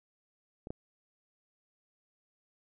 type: clicks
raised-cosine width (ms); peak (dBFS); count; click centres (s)
2; -29 / -24; 2; 0.671 / 0.705
effects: none